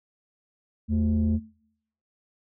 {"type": "tone pair together", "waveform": "sine", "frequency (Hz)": [82.41, 219.4], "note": ["E2", "A3"], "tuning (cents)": [0, -5], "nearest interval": "octave + perfect fourth", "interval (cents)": 1695, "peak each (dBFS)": -22, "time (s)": [0.88, 1.4], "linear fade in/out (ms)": 50, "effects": ["noise-tail reverb RT60 0.7 s tail -24 dB re dry", "tanh soft clip ceiling -17 dBFS"]}